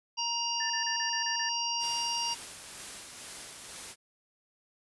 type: harmonic tone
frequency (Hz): 940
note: A#5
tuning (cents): +14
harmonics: 1 / 3 / 5 / 6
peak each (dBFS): -35 / -35 / -35 / -35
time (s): 0.17-2.35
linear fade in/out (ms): 20
type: tone bursts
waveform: sine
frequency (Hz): 1779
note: A6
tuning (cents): +19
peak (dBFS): -34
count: 7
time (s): 0.6-1.492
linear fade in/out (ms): 5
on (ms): 100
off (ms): 32
type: noise with tremolo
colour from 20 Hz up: white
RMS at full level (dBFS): -42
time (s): 1.79-3.96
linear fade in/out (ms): 50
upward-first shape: sine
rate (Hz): 2.1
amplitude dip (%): 30
effects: resampled to 24000 Hz